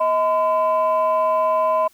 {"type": "tone pair together", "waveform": "sine", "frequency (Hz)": [634, 1017.2], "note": ["D#5", "C6"], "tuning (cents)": [32, -49], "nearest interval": "minor sixth", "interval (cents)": 819, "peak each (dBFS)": -17, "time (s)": [0, 1.88], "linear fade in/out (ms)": 10, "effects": ["tanh soft clip ceiling -11 dBFS", "white hiss -56 dBFS RMS until 1.93 s"]}